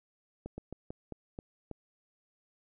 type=slowing click train; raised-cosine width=2 ms; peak=-27 dBFS; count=7; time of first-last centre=0.46-1.713 s; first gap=120 ms; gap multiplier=1.22; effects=none